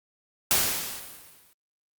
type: noise with exponential decay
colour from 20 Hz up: white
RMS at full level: -20 dBFS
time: 0.51-1.53 s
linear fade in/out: 0 ms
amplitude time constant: 220 ms
effects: Opus 48 kbps